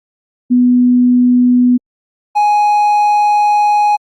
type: tone pair in turn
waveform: sine / triangle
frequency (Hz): 247.2 / 833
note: B3 / G#5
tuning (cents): +2 / +5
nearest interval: octave + major sixth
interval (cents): 2103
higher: second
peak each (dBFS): -6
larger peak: neither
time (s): 0.5-1.78 / 2.35-3.97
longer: second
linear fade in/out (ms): 20
effects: Opus 32 kbps